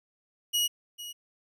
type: tone with echo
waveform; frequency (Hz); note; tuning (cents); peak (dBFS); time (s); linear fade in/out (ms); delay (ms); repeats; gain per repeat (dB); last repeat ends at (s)
sawtooth; 2902; F#7; -34; -21; 0.53-0.68; 20; 450; 1; -14; 1.13
effects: none